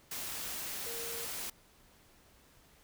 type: tone in noise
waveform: sine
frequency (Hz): 464.6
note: A#4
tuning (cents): -6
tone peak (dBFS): -45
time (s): 0.86-1.25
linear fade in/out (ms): 5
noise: white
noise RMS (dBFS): -40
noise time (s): 0.11-1.5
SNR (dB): -8
effects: pink hiss -63 dBFS RMS until 2.83 s